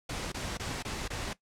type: noise bursts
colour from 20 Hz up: pink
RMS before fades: -36 dBFS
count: 5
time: 0.09-1.332 s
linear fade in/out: 5 ms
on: 230 ms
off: 23 ms
effects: noise-tail reverb RT60 0.1 s tail -17 dB re dry + low-pass 8000 Hz 12 dB/octave